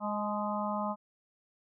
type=harmonic tone with a mistuned harmonic; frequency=207.7 Hz; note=G#3; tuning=in tune; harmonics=1 / 3 / 4 / 5 / 6; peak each=-35 / -37 / -37 / -37 / -40 dBFS; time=0-0.96 s; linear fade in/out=50 ms; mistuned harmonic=4; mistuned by=+34 cents; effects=none